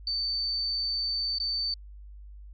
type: tone with dropouts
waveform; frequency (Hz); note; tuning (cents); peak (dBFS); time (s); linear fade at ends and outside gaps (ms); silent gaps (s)
sine; 4558; C#8; +47; -27; 0.07-1.74; 2; 1.385-1.4
effects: added 50 Hz sine -43 dBFS peak until 2.53 s